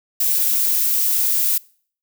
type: noise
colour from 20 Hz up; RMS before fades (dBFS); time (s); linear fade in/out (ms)
violet; -18; 0.2-1.58; 5
effects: noise-tail reverb RT60 0.5 s tail -24 dB re dry